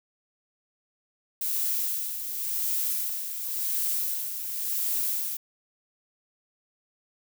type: noise with tremolo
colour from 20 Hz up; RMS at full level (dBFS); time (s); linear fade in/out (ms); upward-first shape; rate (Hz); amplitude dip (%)
violet; -27; 1.41-5.37; 5; sine; 0.92; 55
effects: none